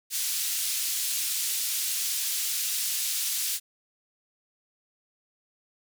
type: band-pass noise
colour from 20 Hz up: white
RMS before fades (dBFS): -29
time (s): 0.1-3.6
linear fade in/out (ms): 50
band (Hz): 3200 to 14000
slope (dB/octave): 12
effects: none